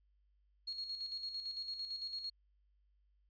sine tone with tremolo, 4300 Hz, C8, 47 cents sharp, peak -38 dBFS, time 0.67-2.3 s, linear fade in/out 10 ms, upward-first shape square, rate 8.9 Hz, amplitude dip 50%, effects added 50 Hz sine -70 dBFS peak until 3.29 s + resampled to 11025 Hz

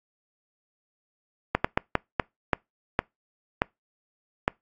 slowing click train, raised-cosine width 0.5 ms, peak -5 dBFS, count 9, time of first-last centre 1.55-4.48 s, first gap 95 ms, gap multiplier 1.37, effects noise-tail reverb RT60 0.2 s tail -26 dB re dry + AAC 48 kbps

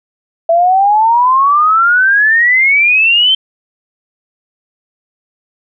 sine exponential sweep, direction up, 659 to 3136 Hz, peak -6 dBFS, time 0.49-3.35 s, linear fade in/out 5 ms, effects none

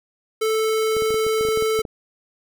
square tone, 439.2 Hz, A4, 3 cents flat, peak -19 dBFS, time 0.41-1.82 s, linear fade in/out 10 ms
clicks, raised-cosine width 2 ms, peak -19 dBFS, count 12, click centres 0.967 / 1.022 / 1.106 / 1.143 / 1.266 / 1.41 / 1.451 / 1.487 / 1.574 / 1.624 / 1.791 / 1.852 s
effects none

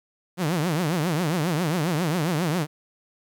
sawtooth tone with vibrato, 164.81 Hz, E3, in tune, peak -18 dBFS, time 0.37-2.67 s, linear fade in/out 50 ms, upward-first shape triangle, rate 7.4 Hz, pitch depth 260 cents each way, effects 10-bit

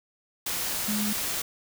sine tone in noise, 210 Hz, G#3, 19 cents sharp, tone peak -27 dBFS, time 0.88-1.13 s, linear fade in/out 5 ms, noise white, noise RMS -30 dBFS, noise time 0.46-1.42 s, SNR 0 dB, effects none

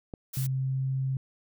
click, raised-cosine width 2 ms, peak -24 dBFS, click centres 0.138 s
blue noise, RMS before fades -38 dBFS, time 0.33-0.47 s, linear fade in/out 10 ms
sine tone with pitch glide, 132.2 to 132.97 Hz, C3 to C3, +18 to +28 cents, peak -26 dBFS, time 0.37-1.17 s, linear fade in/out 2 ms, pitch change +10 cents, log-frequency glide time 0.53-0.88 s
effects none

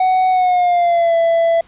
triangle tone with pitch glide, 745 to 667.6 Hz, F#5 to E5, +12 to +22 cents, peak -9 dBFS, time 0-1.61 s, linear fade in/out 5 ms, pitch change -190 cents, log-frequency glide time 0.3-1.15 s, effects pink hiss -49 dBFS RMS until 1.67 s + resampled to 8000 Hz

